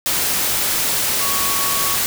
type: tone in noise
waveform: sine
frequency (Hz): 1118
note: C#6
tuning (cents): +14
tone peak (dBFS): -25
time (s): 1.21-1.95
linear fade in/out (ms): 0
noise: white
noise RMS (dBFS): -19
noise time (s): 0.06-2.06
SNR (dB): -9
effects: none